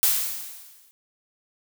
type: noise with exponential decay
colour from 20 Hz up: blue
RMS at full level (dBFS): -18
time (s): 0.03-0.91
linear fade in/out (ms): 0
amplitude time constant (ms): 190
effects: none